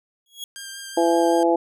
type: tone with exponential growth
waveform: sawtooth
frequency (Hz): 3322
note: G#7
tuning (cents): 0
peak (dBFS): -24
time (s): 0.26-0.44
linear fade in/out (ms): 2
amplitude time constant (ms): 38
type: tone with vibrato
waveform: 10% pulse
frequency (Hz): 1594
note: G6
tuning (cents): +28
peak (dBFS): -25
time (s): 0.56-1.43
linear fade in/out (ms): 0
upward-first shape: triangle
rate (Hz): 5.3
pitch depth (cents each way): 18
type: harmonic tone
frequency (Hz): 168.6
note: E3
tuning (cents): +39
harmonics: 2 / 3 / 4 / 5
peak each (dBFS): -19 / -21 / -22 / -23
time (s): 0.97-1.56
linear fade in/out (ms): 5
effects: none